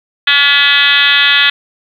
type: tone with frequency modulation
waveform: sine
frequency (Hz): 2561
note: D#7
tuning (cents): +49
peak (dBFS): -6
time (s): 0.27-1.5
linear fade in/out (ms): 5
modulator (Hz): 285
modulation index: 4.1
effects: 7-bit